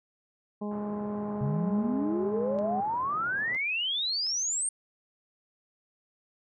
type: harmonic tone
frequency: 207.7 Hz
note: G#3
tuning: in tune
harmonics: 1 / 2 / 3 / 4 / 5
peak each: -32 / -38 / -42 / -44 / -46 dBFS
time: 0.61-2.81 s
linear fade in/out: 10 ms
type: band-pass noise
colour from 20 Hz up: pink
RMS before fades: -46 dBFS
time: 0.71-3.57 s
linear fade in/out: 5 ms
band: 100 to 1300 Hz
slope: 24 dB/octave
type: exponential sweep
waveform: sine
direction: up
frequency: 130.7 to 8870 Hz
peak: -27 dBFS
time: 1.41-4.69 s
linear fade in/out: 2 ms
type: clicks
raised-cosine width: 0.2 ms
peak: -34 dBFS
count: 3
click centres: 2.588 / 3.548 / 4.267 s
effects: none